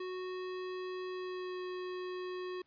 square tone with pitch glide, 368.5 to 365.3 Hz, F#4 to F#4, -7 to -22 cents, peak -39 dBFS, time 0-2.62 s, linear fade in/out 5 ms, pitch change -15 cents, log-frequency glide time 1.11-1.62 s, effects pink hiss -75 dBFS RMS until 2.66 s + resampled to 11025 Hz

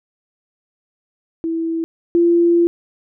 sine tone pair in turn, 328.4 / 342.2 Hz, E4 / F4, -6 / -35 cents, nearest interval minor second, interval 71 cents, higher second, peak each -18 / -10 dBFS, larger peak second, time 1.44-1.84 / 2.15-2.67 s, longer second, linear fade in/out 0 ms, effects none

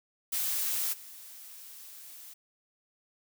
blue noise with level steps, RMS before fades -31 / -48 dBFS, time 0.32-2.34 s, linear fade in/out 10 ms, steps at 0.92 s, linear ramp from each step 20 ms, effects none

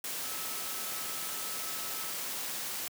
sine tone in noise, 1298 Hz, E6, 27 cents flat, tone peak -48 dBFS, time 0.24-2.12 s, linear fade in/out 2 ms, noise white, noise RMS -37 dBFS, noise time 0.04-2.88 s, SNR -14 dB, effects high-pass 150 Hz 12 dB/octave

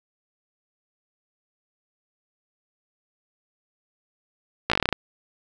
slowing click train, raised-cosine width 0.3 ms, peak -4 dBFS, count 10, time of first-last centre 4.7-4.927 s, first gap 16 ms, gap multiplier 1.11, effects none

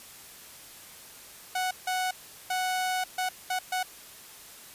sawtooth tone bursts at uneven times, 740 Hz, F#5, in tune, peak -23 dBFS, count 6, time 1.55-1.71 / 1.87-2.11 / 2.5-3.04 / 3.18-3.29 / 3.5-3.59 / 3.72-3.83 s, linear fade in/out 5 ms, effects white hiss -48 dBFS RMS until 4.74 s + resampled to 32000 Hz

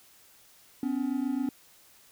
triangle tone pair together, 253.7 / 281.2 Hz, B3 / C#4, +47 / +25 cents, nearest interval major second, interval 178 cents, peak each -28 dBFS, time 0.83-1.49 s, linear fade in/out 2 ms, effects white hiss -58 dBFS RMS until 2.11 s

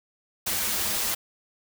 white noise with comb filter, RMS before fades -27 dBFS, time 0.46-1.15 s, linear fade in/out 10 ms, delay 7 ms, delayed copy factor -0.6, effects none

